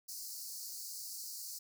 pink high-pass noise, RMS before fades -45 dBFS, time 0.08-1.59 s, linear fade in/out 10 ms, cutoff 4400 Hz, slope 96 dB/octave, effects none

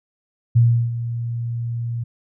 sine tone with ADSR envelope, 117.7 Hz, A#2, 17 cents sharp, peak -9 dBFS, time 0.55-2.04 s, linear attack 16 ms, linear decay 340 ms, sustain -13 dB, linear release 10 ms, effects none

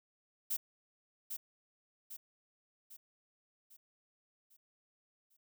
violet noise with echo, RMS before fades -35 dBFS, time 0.5-0.57 s, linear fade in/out 10 ms, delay 800 ms, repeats 6, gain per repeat -6 dB, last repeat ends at 5.37 s, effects none

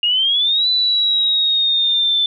sine exponential two-way sweep, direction up then down, 2829 to 4000 to 3518 Hz, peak -13 dBFS, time 0.03-2.26 s, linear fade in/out 2 ms, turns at 0.68 s, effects none

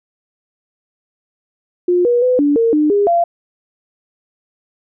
sine tone with pitch steps, 355.6 / 481.9 / 503 / 289.3 / 458.9 / 301.8 / 406.9 / 686 Hz, F4 / B4 / B4 / D4 / A#4 / D4 / G#4 / F5, +31 / -43 / +32 / -26 / -27 / +47 / -35 / -31 cents, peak -10 dBFS, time 1.88-3.24 s, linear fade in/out 5 ms, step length 170 ms, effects none

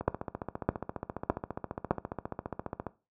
two click trains, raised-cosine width 1 ms, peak -20 / -10 dBFS, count 43 / 4, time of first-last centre 0.01-2.867 / 0.08-1.909 s, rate 14.7 / 1.64 Hz, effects noise-tail reverb RT60 0.3 s tail -18 dB re dry + high-pass 60 Hz 12 dB/octave

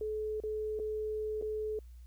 sine tone with dropouts, 430 Hz, A4, 40 cents flat, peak -33 dBFS, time 0.01-1.79 s, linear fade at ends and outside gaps 2 ms, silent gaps 0.402-0.436 / 0.791-0.797 / 1.414-1.423 s, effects added 60 Hz sine -48 dBFS peak until 2.06 s + white hiss -72 dBFS RMS until 2.06 s

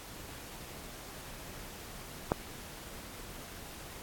click, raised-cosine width 1 ms, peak -12 dBFS, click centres 2.319 s, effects pink hiss -47 dBFS RMS until 4.02 s + AAC 64 kbps

